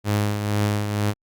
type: tone with tremolo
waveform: sawtooth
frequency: 103.83 Hz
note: G#2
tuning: in tune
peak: -14 dBFS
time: 0.04-1.14 s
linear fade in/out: 50 ms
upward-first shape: triangle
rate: 2.1 Hz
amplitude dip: 55%
effects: Opus 48 kbps